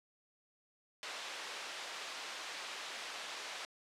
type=band-pass noise; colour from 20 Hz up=white; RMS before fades=-45 dBFS; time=1.03-3.65 s; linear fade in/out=0 ms; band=500 to 4000 Hz; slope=12 dB/octave; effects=low-pass 10000 Hz 12 dB/octave